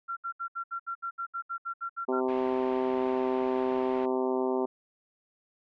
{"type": "tone bursts", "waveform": "sine", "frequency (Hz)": 1369, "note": "F6", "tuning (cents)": -35, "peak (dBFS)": -31, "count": 14, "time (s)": [0.08, 2.209], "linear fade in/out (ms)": 20, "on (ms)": 88, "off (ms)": 69}
{"type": "harmonic tone", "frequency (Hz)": 129.1, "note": "C3", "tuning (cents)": -23, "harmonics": [2, 3, 4, 5, 6, 7, 8, 9], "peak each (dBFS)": [-32, -28, -37, -36, -40, -37, -42, -47], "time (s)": [2.08, 4.66], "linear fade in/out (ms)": 10}
{"type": "low-pass noise", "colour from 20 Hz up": "white", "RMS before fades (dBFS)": -47, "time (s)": [2.28, 4.06], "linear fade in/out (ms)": 10, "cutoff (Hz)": 2600, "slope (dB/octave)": 24}
{"effects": []}